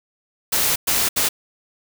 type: noise bursts at uneven times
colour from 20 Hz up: white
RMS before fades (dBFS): -19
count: 3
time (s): 0.52-0.76 / 0.87-1.09 / 1.16-1.29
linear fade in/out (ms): 10
effects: none